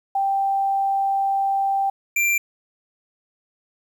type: tone pair in turn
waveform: sine / square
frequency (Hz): 785 / 2363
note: G5 / D7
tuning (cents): +2 / +10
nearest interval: octave + perfect fifth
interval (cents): 1908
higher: second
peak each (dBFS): -18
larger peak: neither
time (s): 0.15-1.9 / 2.16-2.38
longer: first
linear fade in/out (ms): 5
effects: 9-bit